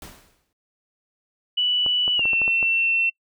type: noise with exponential decay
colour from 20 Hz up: pink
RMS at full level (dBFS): -38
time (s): 0.02-0.53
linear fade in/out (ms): 2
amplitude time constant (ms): 110
type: tone with pitch glide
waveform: sine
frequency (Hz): 2960 to 2699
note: F#7 to E7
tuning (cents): 0 to +40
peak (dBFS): -18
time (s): 1.57-3.1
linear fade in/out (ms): 10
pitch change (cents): -160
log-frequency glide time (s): 2.16-2.24
type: clicks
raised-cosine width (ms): 1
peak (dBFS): -19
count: 8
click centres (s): 1.863 / 2.079 / 2.194 / 2.255 / 2.333 / 2.417 / 2.479 / 2.628
effects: noise-tail reverb RT60 0.1 s tail -25 dB re dry

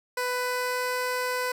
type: tone with pitch glide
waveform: 15% pulse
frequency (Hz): 497.6 to 501.1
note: B4 to B4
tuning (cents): +13 to +25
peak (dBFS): -20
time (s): 0.17-1.52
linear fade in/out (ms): 5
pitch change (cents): +12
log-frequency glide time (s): 0.27-1.01
effects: none

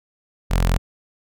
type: tone with notch filter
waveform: sawtooth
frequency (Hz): 43.65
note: F1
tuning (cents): 0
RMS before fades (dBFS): -18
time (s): 0.5-0.78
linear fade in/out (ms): 20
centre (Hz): 330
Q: 1.6
effects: none

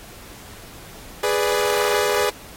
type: chord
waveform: sawtooth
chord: G# diminished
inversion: none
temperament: equal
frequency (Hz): 415.3 / 493.9 / 587.3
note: G#4 / B4 / D5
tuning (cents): 0 / 0 / 0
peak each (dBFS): -17 / -19 / -21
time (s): 1.23-2.3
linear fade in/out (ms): 5
effects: pink hiss -42 dBFS RMS until 2.56 s + AAC 48 kbps

